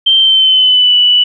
sine tone with pitch glide, 3136 to 2963 Hz, G7 to F#7, 0 to +2 cents, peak -5 dBFS, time 0.06-1.24 s, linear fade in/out 10 ms, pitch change -98 cents, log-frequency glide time 0.18-0.95 s, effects none

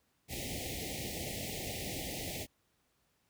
pink band-stop noise, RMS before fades -39 dBFS, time 0.28-2.47 s, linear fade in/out 50 ms, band 810 to 1900 Hz, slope 96 dB/octave, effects pink hiss -75 dBFS RMS until 3.29 s + high-pass 60 Hz 12 dB/octave

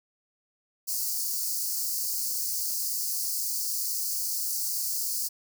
white high-pass noise, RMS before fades -30 dBFS, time 0.87-5.29 s, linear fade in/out 20 ms, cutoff 4400 Hz, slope 96 dB/octave, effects none

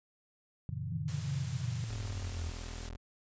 sine chord, F# dominant seventh, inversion none, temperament equal, 92.5 / 116.54 / 138.59 / 164.81 Hz, F#2 / A#2 / C#3 / E3, 0 / 0 / 0 / 0 cents, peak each -41 / -40 / -40 / -44 dBFS, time 0.69-1.84 s, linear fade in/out 0 ms
sine linear sweep, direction down, 161 to 79.2 Hz, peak -37 dBFS, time 0.92-2.5 s, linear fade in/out 5 ms
white noise, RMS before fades -47 dBFS, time 1.08-2.89 s, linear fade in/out 0 ms
25% pulse tone, 41.07 Hz, E1, 6 cents flat, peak -37 dBFS, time 1.88-2.97 s, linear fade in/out 20 ms
effects resampled to 16000 Hz

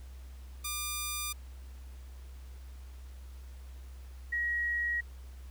5% pulse / sine tone pair in turn, 1200 / 1900.8 Hz, D6 / A#6, +37 / +33 cents, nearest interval minor sixth, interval 796 cents, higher second, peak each -22 / -29 dBFS, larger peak first, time 0.64-1.33 / 4.32-5.01 s, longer neither, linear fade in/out 10 ms, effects added 64 Hz sine -44 dBFS peak until 5.5 s + pink hiss -61 dBFS RMS until 5.5 s

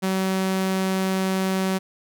sawtooth tone, 189.6 Hz, F#3, 43 cents sharp, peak -17 dBFS, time 0.02-1.79 s, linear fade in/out 20 ms, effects none

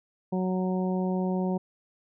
harmonic tone, 185 Hz, F#3, in tune, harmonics 1 / 2 / 3 / 4 / 5, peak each -26 / -32 / -36 / -38 / -40 dBFS, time 0.32-1.58 s, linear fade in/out 10 ms, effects none

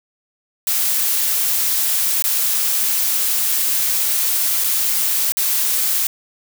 blue noise with dropouts, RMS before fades -18 dBFS, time 0.67-6.07 s, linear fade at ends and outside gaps 1 ms, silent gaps 2.223-2.24 / 4.639-4.643 / 5.321-5.37 s, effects none

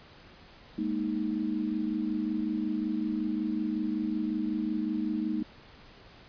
sine chord, Ab suspended second, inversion none, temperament equal, 207.7 / 233.1 / 311.1 Hz, Ab3 / Bb3 / Eb4, 0 / 0 / 0 cents, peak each -33 / -33 / -31 dBFS, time 0.78-5.43 s, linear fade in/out 5 ms, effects pink hiss -53 dBFS RMS until 6.28 s + resampled to 11025 Hz

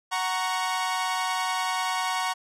sawtooth chord, F# major, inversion none, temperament equal with one note detuned, 742.6 / 932.3 / 1108.7 Hz, F#5 / A#5 / C#6, +6 / 0 / 0 cents, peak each -26 dBFS, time 0.11-2.34 s, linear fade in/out 20 ms, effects low-pass 10000 Hz 12 dB/octave

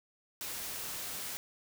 white noise, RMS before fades -40 dBFS, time 0.41-1.37 s, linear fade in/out 0 ms, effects none

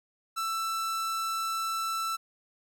45% pulse tone, 1329 Hz, E6, 14 cents sharp, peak -29 dBFS, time 0.36-2.17 s, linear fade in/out 20 ms, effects none

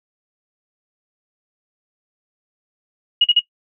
sine tone bursts, 2886 Hz, F#7, 44 cents flat, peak -9 dBFS, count 3, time 3.21-3.395 s, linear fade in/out 5 ms, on 33 ms, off 43 ms, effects noise-tail reverb RT60 0.1 s tail -17 dB re dry

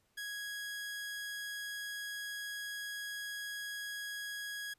sawtooth tone, 1659 Hz, G#6, 2 cents flat, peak -36 dBFS, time 0.17-4.74 s, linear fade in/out 10 ms, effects pink hiss -75 dBFS RMS until 4.78 s + resampled to 32000 Hz

